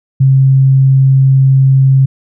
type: tone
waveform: sine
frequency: 134.1 Hz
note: C3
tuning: 43 cents sharp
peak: -4 dBFS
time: 0.2-2.06 s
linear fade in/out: 10 ms
effects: none